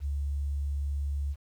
sine tone, 71 Hz, C#2, 42 cents sharp, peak -28 dBFS, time 0-1.36 s, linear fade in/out 50 ms, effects 10-bit

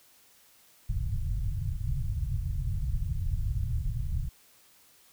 pink low-pass noise, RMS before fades -30 dBFS, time 0.89-4.29 s, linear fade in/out 10 ms, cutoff 140 Hz, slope 48 dB/octave, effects white hiss -60 dBFS RMS until 5.12 s

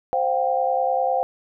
sine chord, C suspended fourth, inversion none, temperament equal with one note detuned, 523.3 / 714 / 784 Hz, C5 / F5 / G5, 0 / +38 / 0 cents, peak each -23 dBFS, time 0.13-1.23 s, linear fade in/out 0 ms, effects none

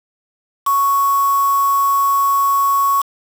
sine tone with quantisation, 1110 Hz, C#6, 2 cents sharp, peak -12 dBFS, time 0.66-3.02 s, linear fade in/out 10 ms, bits 4, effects none

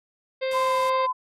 harmonic tone, 525 Hz, C5, 6 cents sharp, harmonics 1 / 2 / 3 / 4 / 5 / 6 / 7 / 8 / 9, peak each -24 / -40 / -41 / -35 / -41 / -46 / -40 / -52 / -44 dBFS, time 0.41-1.07 s, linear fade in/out 20 ms
white noise, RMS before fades -40 dBFS, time 0.51-0.9 s, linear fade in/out 5 ms
sine tone with vibrato, 1023 Hz, C6, 39 cents flat, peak -22 dBFS, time 0.53-1.13 s, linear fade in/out 20 ms, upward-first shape sine, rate 2.9 Hz, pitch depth 15 cents each way
effects low-pass 10000 Hz 12 dB/octave

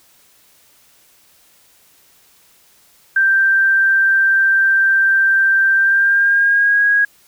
sine tone with pitch glide, 1571 to 1647.2 Hz, G6 to G#6, +3 to -15 cents, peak -10 dBFS, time 3.16-7.05 s, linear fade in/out 5 ms, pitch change +82 cents, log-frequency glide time 5.75-6.83 s, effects white hiss -52 dBFS RMS until 7.27 s

